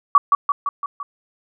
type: tone with echo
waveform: sine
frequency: 1140 Hz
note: C#6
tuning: 48 cents sharp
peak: -6 dBFS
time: 0.15-0.18 s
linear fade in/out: 2 ms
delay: 170 ms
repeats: 5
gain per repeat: -4 dB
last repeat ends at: 1.03 s
effects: none